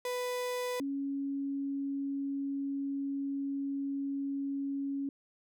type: tone pair in turn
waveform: 35% pulse / sine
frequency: 496 / 277.4 Hz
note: B4 / C#4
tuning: +7 / +1 cents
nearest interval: minor seventh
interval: 1006 cents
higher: first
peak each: -31 / -32 dBFS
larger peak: first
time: 0.05-0.8 / 0.8-5.09 s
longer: second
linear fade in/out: 2 ms
effects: none